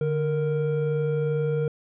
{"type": "tone pair together", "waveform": "triangle", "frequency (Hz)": [147.87, 466.2], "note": ["D3", "A#4"], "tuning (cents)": [12, 0], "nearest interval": "octave + minor sixth", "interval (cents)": 1988, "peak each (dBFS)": -23, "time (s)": [0.01, 1.68], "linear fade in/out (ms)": 2, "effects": ["resampled to 8000 Hz"]}